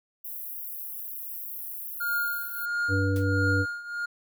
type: high-pass noise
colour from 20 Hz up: pink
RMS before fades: -37 dBFS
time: 0.24-2.66 s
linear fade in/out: 10 ms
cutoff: 12000 Hz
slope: 48 dB/octave
type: tone with tremolo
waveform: triangle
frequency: 1418 Hz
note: F6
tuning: 26 cents sharp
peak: -22 dBFS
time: 2-4.06 s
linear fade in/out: 10 ms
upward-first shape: triangle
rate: 1.5 Hz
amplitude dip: 85%
type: harmonic tone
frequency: 97 Hz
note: G2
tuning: 18 cents flat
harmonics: 1 / 3 / 5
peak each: -24 / -29 / -31 dBFS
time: 2.88-3.66 s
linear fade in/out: 50 ms
type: noise with exponential decay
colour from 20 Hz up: white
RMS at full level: -40 dBFS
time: 3.16-3.31 s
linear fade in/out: 1 ms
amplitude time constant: 32 ms
effects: none